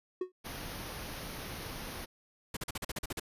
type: tone with exponential decay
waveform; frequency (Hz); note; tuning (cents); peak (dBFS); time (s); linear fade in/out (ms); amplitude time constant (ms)
triangle; 367.5; F#4; -12; -26; 0.21-0.32; 5; 22
type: band-stop noise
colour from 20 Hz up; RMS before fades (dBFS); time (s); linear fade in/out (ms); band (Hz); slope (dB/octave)
pink; -42; 0.44-2.06; 20; 6400 to 9100; 96
type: noise bursts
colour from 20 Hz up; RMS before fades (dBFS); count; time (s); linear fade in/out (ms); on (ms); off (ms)
pink; -37; 10; 2.54-3.198; 5; 28; 42
effects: resampled to 32000 Hz